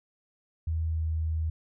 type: tone with pitch glide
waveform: sine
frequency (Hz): 80.7 to 79.77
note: E2 to D#2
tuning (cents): -36 to +44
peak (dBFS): -26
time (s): 0.67-1.5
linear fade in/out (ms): 5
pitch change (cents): -20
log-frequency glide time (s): 0.86-1.04
effects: none